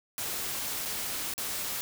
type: noise with dropouts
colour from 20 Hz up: white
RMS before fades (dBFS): -34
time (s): 0.18-1.81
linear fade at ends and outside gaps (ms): 0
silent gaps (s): 0.853-0.857 / 1.338-1.379
effects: none